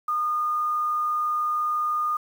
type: tone with quantisation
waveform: sine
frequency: 1221 Hz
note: D#6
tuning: 33 cents flat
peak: -22 dBFS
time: 0.08-2.17 s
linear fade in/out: 5 ms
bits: 8
effects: none